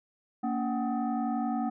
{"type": "tone with frequency modulation", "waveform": "sine", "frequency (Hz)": 231.4, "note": "A#3", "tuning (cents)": -13, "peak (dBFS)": -27, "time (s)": [0.43, 1.7], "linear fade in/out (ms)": 10, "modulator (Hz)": 514, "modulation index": 1.2, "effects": []}